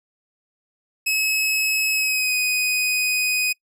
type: tone with pitch glide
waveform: sawtooth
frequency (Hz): 2573 to 2500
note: E7 to D#7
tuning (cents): -43 to +8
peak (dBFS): -16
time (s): 1.06-3.53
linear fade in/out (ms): 10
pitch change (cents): -49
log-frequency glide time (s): 1.93-2.35
effects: noise-tail reverb RT60 0.1 s tail -24 dB re dry